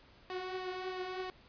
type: tone with flanger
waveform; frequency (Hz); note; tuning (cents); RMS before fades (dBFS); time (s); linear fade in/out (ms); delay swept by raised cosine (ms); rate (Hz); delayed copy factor
sawtooth; 370; F#4; 0; -40; 0.3-1.3; 0; 1.6 to 4.6; 3.1; +0.5
effects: pink hiss -61 dBFS RMS until 1.48 s + resampled to 11025 Hz